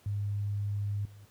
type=tone with level steps; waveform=sine; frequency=102 Hz; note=G#2; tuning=31 cents flat; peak=-29 / -48 dBFS; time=0.06-1.25 s; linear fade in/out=0 ms; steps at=1.05 s; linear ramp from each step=2 ms; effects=pink hiss -63 dBFS RMS until 1.3 s + high-pass 60 Hz 12 dB/octave